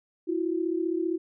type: tone pair together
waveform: sine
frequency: 329.7 / 365 Hz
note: E4 / F#4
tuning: 0 / -24 cents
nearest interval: major second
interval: 176 cents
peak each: -27 / -29 dBFS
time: 0.27-1.18 s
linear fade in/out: 20 ms
effects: none